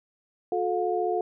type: tone cluster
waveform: sine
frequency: 360.3 / 434.8 / 714 Hz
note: F#4 / A4 / F5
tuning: -46 / -21 / +38 cents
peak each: -28 dBFS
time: 0.52-1.21 s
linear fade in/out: 2 ms
effects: none